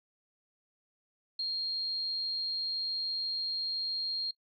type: tone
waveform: sine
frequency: 4227 Hz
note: C8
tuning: 17 cents sharp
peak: -30 dBFS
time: 1.39-4.31 s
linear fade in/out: 5 ms
effects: noise-tail reverb RT60 0.1 s tail -23 dB re dry + MP3 96 kbps